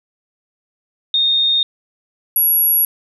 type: tone pair in turn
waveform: sine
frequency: 3683 / 11334 Hz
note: A#7 / F9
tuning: -22 / +24 cents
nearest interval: octave + perfect fifth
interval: 1946 cents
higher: second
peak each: -12 / -11 dBFS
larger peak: second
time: 1.14-1.63 / 2.36-2.85 s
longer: neither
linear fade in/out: 2 ms
effects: none